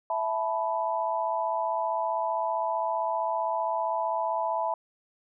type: chord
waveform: sine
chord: E suspended fourth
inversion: none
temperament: equal with one note detuned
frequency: 659.3 / 872.4 / 987.8 Hz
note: E5 / A5 / B5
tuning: 0 / -15 / 0 cents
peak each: -30 dBFS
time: 0.1-4.74 s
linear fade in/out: 2 ms
effects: none